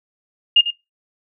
sine tone with echo, 2832 Hz, F7, 23 cents sharp, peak -8 dBFS, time 0.56-0.61 s, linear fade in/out 5 ms, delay 96 ms, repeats 1, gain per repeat -11 dB, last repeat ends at 0.706 s, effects noise-tail reverb RT60 0.2 s tail -18 dB re dry

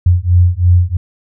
sine beating tone pair, 87.31 / 90.31 Hz, F2 / F#2, 0 / -41 cents, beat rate 3 Hz, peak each -10 dBFS, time 0.06-0.97 s, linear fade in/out 5 ms, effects none

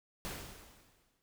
pink noise with exponential decay, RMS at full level -40 dBFS, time 0.25-1.22 s, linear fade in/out 0 ms, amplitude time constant 210 ms, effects none

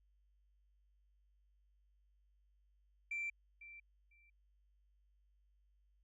sine tone with echo, 2347 Hz, D7, 2 cents flat, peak -37 dBFS, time 3.11-3.3 s, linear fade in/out 5 ms, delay 500 ms, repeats 2, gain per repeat -15 dB, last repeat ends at 4.3 s, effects tanh soft clip ceiling -35 dBFS + added 50 Hz sine -70 dBFS peak until 6.03 s

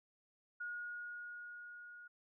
sine tone with level ramp, 1441 Hz, F#6, 46 cents flat, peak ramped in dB -40 to -52 dBFS, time 0.6-2.08 s, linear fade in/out 10 ms, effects none

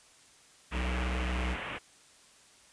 white low-pass noise, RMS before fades -39 dBFS, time 0.71-1.79 s, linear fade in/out 20 ms, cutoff 2900 Hz, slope 48 dB/octave
square tone with vibrato, 62.4 Hz, B1, 19 cents sharp, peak -31 dBFS, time 0.71-1.57 s, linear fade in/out 50 ms, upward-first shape sine, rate 18 Hz, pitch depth 11 cents each way
effects white hiss -59 dBFS RMS until 2.72 s + resampled to 22050 Hz

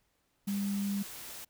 sine tone in noise, 200.3 Hz, G3, 38 cents sharp, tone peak -30 dBFS, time 0.47-1.03 s, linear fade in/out 10 ms, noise white, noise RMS -45 dBFS, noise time 0.47-1.45 s, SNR +12 dB, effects pink hiss -75 dBFS RMS until 1.49 s

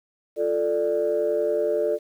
sine chord, D minor, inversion first, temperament equal with one note detuned, 349.2 / 440 / 591.1 Hz, F4 / A4 / D5, 0 / 0 / +11 cents, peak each -28 / -23 / -23 dBFS, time 0.36-1.99 s, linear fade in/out 50 ms, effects tanh soft clip ceiling -13 dBFS + 9-bit

